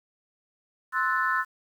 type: chord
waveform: sine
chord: F# half-diminished seventh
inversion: second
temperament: equal with one note detuned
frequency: 1046.5 / 1310.9 / 1480 / 1760 Hz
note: C6 / E6 / F#6 / A6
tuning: 0 / -10 / 0 / 0 cents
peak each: -28 dBFS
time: 0.92-1.45 s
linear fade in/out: 50 ms
effects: tanh soft clip ceiling -12 dBFS + 9-bit